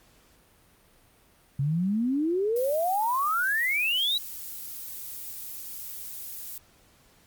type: exponential sweep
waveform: sine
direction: up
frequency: 133.3 to 3969 Hz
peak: -23 dBFS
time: 1.59-4.18 s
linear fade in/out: 5 ms
type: noise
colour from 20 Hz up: violet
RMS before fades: -38 dBFS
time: 2.56-6.58 s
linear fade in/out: 2 ms
effects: pink hiss -60 dBFS RMS until 7.26 s + Opus 48 kbps